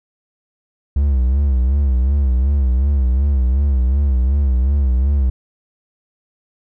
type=tone with vibrato; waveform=triangle; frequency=66.7 Hz; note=C2; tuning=34 cents sharp; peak=-10 dBFS; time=0.96-5.3 s; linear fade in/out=5 ms; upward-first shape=sine; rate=2.7 Hz; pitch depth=130 cents each way; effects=none